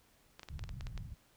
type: clicks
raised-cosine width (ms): 0.2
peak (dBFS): -30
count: 9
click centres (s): 0.395 / 0.432 / 0.487 / 0.593 / 0.639 / 0.692 / 0.809 / 0.869 / 0.977
type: low-pass noise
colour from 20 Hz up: white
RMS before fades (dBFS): -44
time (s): 0.49-1.15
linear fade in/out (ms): 20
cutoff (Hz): 120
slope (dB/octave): 24
effects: pink hiss -68 dBFS RMS until 1.36 s